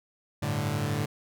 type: chord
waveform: sawtooth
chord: G suspended second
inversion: none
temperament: equal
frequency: 98 / 110 / 146.83 Hz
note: G2 / A2 / D3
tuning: 0 / 0 / 0 cents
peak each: -30 / -27 / -26 dBFS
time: 0.42-1.06 s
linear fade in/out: 10 ms
effects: none